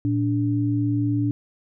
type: tone pair together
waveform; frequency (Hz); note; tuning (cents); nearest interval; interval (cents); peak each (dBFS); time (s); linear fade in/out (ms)
sine; 114.58 / 290.4; A#2 / D4; -29 / -19; octave + major third; 1610; -22; 0.05-1.31; 0
effects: none